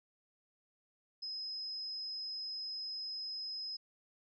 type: tone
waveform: sine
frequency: 5090 Hz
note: D#8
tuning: 39 cents sharp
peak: -39 dBFS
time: 1.22-3.77 s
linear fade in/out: 10 ms
effects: none